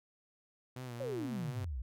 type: tone with vibrato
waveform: sawtooth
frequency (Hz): 123.47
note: B2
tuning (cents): 0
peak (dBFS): -38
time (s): 0.76-1.65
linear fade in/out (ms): 5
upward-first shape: sine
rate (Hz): 3.9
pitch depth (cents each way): 71
type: exponential sweep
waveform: sine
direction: down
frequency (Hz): 574 to 55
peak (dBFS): -36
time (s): 1-1.82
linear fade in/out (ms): 5
effects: none